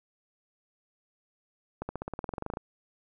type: accelerating click train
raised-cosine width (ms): 1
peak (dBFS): -20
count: 16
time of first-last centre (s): 1.82-2.571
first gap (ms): 70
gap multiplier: 0.95
effects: none